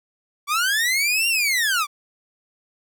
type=linear two-way sweep; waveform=sawtooth; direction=up then down; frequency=1124 to 2802 to 1124 Hz; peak=-15 dBFS; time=0.47-1.87 s; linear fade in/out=50 ms; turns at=1.28 s; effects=none